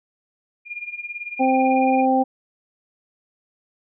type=tone with tremolo; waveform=sine; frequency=2416 Hz; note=D7; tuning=48 cents sharp; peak=-26 dBFS; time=0.65-2.06 s; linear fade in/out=50 ms; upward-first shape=sine; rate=18 Hz; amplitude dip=80%
type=harmonic tone; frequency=261.6 Hz; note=C4; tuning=in tune; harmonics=1 / 2 / 3; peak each=-19 / -22 / -18 dBFS; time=1.39-2.24 s; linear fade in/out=20 ms
effects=none